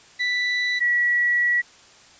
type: tone pair in turn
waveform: 35% pulse / sine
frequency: 1975.5 / 1934.8 Hz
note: B6 / B6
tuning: 0 / -36 cents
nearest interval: unison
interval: 36 cents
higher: first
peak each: -19 / -17 dBFS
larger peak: second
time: 0.19-0.8 / 0.8-1.62 s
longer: second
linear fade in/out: 20 ms
effects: white hiss -50 dBFS RMS until 2.19 s + resampled to 16000 Hz